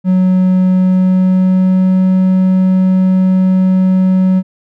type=tone with pitch glide; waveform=triangle; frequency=185 to 186.72 Hz; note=F#3 to F#3; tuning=0 to +16 cents; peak=-5 dBFS; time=0.04-4.43 s; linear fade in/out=50 ms; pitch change=+16 cents; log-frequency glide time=0.71-2.06 s; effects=none